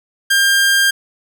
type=tone; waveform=sawtooth; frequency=1600 Hz; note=G6; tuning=35 cents sharp; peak=-7 dBFS; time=0.3-0.91 s; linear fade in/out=10 ms; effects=none